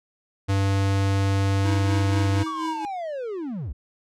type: tone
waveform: square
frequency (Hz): 98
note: G2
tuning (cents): 0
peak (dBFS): -20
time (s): 0.48-2.44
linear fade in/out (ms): 20
type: tone with tremolo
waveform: square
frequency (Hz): 318.8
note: D#4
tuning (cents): +42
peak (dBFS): -27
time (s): 1.65-2.85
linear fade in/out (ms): 0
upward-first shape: sine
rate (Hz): 4.2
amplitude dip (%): 65
type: linear sweep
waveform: triangle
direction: down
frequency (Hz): 1174.7 to 46.25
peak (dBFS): -26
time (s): 2.46-3.73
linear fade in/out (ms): 10
effects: low-pass 8000 Hz 12 dB/octave